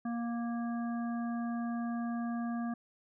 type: harmonic tone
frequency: 235 Hz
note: A#3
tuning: 14 cents sharp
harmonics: 1 / 3 / 5 / 7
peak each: -33 / -43 / -47 / -50 dBFS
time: 0.05-2.74 s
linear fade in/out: 5 ms
effects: none